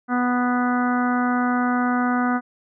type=harmonic tone; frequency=246.9 Hz; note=B3; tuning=in tune; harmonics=1 / 2 / 3 / 4 / 5 / 6 / 7 / 8; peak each=-20 / -34 / -26 / -32 / -27 / -28 / -40 / -38 dBFS; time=0.08-2.41 s; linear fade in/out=50 ms; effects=none